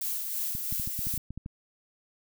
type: noise with tremolo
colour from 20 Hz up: violet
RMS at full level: -31 dBFS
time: 0.01-1.18 s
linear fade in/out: 5 ms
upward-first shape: sine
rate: 3 Hz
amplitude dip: 35%
type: clicks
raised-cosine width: 5 ms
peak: -25 dBFS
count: 11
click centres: 0.551 / 0.725 / 0.798 / 0.875 / 0.991 / 1.07 / 1.14 / 1.177 / 1.306 / 1.376 / 1.461 s
effects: none